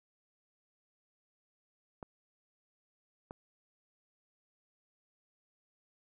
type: clicks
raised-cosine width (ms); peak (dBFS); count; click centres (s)
1; -29; 2; 2.028 / 3.309
effects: none